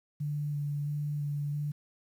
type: tone with vibrato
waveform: sine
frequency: 146.2 Hz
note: D3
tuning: 7 cents flat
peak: -30 dBFS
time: 0.2-1.72 s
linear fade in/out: 10 ms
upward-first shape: square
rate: 1.5 Hz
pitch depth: 13 cents each way
effects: 10-bit